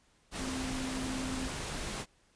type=tone in noise; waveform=sine; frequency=260 Hz; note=C4; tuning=11 cents flat; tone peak=-36 dBFS; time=0.38-1.5 s; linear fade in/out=50 ms; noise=pink; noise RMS=-38 dBFS; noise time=0.31-2.06 s; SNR=-1 dB; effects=pink hiss -68 dBFS RMS until 2.35 s + resampled to 22050 Hz